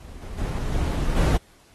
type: noise with level steps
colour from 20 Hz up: brown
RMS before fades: -40 / -35 / -27 / -24 / -18 dBFS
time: 0-1.37 s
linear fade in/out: 5 ms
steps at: 0.22 / 0.38 / 0.72 / 1.16 s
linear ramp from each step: 2 ms
effects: pink hiss -56 dBFS RMS until 1.74 s + AAC 32 kbps